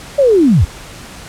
sine linear sweep, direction down, 587.3 to 58.9 Hz, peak -6 dBFS, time 0.18-0.65 s, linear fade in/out 10 ms, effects pink hiss -33 dBFS RMS until 1.28 s + low-pass 10000 Hz 12 dB/octave

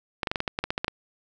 clicks, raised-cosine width 0.3 ms, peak -10 dBFS, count 12, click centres 0.232 / 0.272 / 0.315 / 0.358 / 0.404 / 0.478 / 0.589 / 0.64 / 0.705 / 0.779 / 0.845 / 0.881 s, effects none

